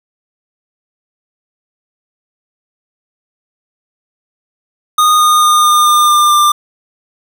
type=tone with pitch steps; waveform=square; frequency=1233 / 1225.9 / 1218.8 / 1211.8 / 1204.8 / 1197.9 / 1191 Hz; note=D#6 / D#6 / D#6 / D#6 / D6 / D6 / D6; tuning=-16 / -26 / -36 / -46 / +44 / +34 / +24 cents; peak=-7 dBFS; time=4.98-6.52 s; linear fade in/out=5 ms; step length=220 ms; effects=none